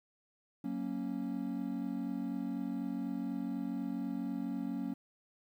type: chord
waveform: triangle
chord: F# major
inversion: none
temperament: equal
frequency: 185 / 233.1 / 277.2 Hz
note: F#3 / A#3 / C#4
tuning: 0 / 0 / 0 cents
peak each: -39 / -37 / -36 dBFS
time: 0.64-4.94 s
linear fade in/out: 5 ms
effects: 11-bit